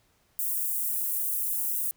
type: high-pass noise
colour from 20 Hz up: white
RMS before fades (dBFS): -29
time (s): 0.39-1.91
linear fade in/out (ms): 0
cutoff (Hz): 10000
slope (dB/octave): 24
effects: pink hiss -67 dBFS RMS until 1.96 s